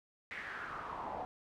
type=noise with band-pass filter sweep; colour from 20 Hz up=brown; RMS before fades=-43 dBFS; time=0.31-1.25 s; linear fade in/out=0 ms; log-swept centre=2100 to 740 Hz; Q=4.6; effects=none